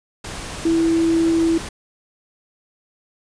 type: tone in noise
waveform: sine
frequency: 329.6 Hz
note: E4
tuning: in tune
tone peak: -14 dBFS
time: 0.65-1.58 s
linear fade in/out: 5 ms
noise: pink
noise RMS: -31 dBFS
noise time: 0.24-1.69 s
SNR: +14 dB
effects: resampled to 22050 Hz